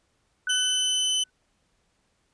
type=tone with exponential decay; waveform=sine; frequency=1498 Hz; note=F#6; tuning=21 cents sharp; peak=-25 dBFS; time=0.47-1.3 s; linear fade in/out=2 ms; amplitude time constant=180 ms
type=tone; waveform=sawtooth; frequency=3028 Hz; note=F#7; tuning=39 cents sharp; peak=-19 dBFS; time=0.49-1.24 s; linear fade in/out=10 ms
effects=pink hiss -70 dBFS RMS until 2.33 s + resampled to 22050 Hz